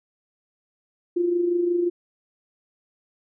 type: tone with amplitude modulation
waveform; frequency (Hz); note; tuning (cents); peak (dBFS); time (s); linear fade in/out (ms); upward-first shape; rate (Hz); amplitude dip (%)
sine; 349.2; F4; 0; -17; 1.16-1.9; 10; sine; 25.6; 50
effects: none